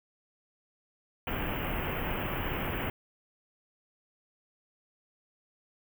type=band-stop noise; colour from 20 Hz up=pink; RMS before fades=-33 dBFS; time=1.27-2.9 s; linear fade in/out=2 ms; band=3100 to 14000 Hz; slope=96 dB/octave; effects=none